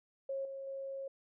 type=tone with level steps; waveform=sine; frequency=543 Hz; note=C#5; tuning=36 cents flat; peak=-35 / -41 / -39 dBFS; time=0.29-1.08 s; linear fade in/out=5 ms; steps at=0.45 / 0.67 s; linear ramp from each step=2 ms; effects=none

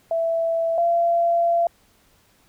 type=tone pair in turn; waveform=sine; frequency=662 / 682.6 Hz; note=E5 / F5; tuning=+7 / -40 cents; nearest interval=minor second; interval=53 cents; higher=second; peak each=-19 / -16 dBFS; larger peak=second; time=0.11-0.78 / 0.78-1.67 s; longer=second; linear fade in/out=2 ms; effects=pink hiss -59 dBFS RMS until 2.48 s

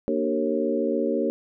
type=tone cluster; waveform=sine; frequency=235 / 298.2 / 382.7 / 457.3 / 544 Hz; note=A#3 / D4 / G4 / A#4 / C#5; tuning=+14 / +27 / -42 / -33 / -33 cents; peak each=-28 dBFS; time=0.08-1.3 s; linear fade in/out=0 ms; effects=none

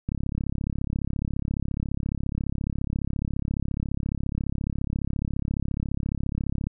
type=click train; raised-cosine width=5 ms; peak=-15 dBFS; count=228; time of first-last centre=0.09-6.67 s; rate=34.5 Hz; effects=none

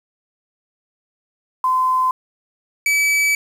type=tone pair in turn; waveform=sine / 45% pulse; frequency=1027 / 2295 Hz; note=C6 / D7; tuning=-33 / -40 cents; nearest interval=octave + major second; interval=1393 cents; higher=second; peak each=-14 / -14 dBFS; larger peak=neither; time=1.64-2.11 / 2.86-3.35 s; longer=second; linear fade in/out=2 ms; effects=low-pass 12000 Hz 12 dB/octave + 7-bit

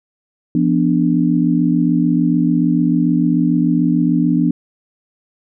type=chord; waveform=sine; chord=B diminished; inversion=second; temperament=equal with one note detuned; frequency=171.02 / 246.9 / 293.7 Hz; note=F3 / B3 / D4; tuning=-36 / 0 / 0 cents; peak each=-16 dBFS; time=0.55-4.51 s; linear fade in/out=2 ms; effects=none

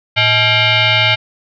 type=tone with frequency modulation; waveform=sine; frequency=112.2 Hz; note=A2; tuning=34 cents sharp; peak=-9 dBFS; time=0.16-1.16 s; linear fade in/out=20 ms; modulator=746 Hz; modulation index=4.5; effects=none

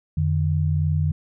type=tone pair together; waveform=sine; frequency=88.29 / 151.3 Hz; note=F2 / D#3; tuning=+19 / -48 cents; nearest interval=major sixth; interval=933 cents; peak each=-21 dBFS; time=0.17-1.12 s; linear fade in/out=5 ms; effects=none

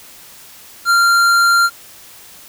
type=tone with tanh clipping; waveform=sine; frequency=1386 Hz; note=F6; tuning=14 cents flat; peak=-11 dBFS; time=0.85-1.7 s; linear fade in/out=50 ms; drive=16 dB; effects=white hiss -40 dBFS RMS until 2.48 s

